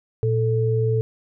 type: tone pair together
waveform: sine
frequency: 116.62 / 440 Hz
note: A#2 / A4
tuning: +1 / 0 cents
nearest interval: octave + major seventh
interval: 2299 cents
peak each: -19 / -22 dBFS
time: 0.23-1.01 s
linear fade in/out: 0 ms
effects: none